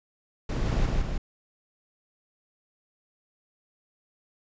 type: noise with echo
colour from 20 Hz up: brown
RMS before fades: -26 dBFS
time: 0.49-0.86 s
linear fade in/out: 5 ms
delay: 160 ms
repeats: 2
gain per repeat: -2 dB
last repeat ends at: 1.18 s
effects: resampled to 16000 Hz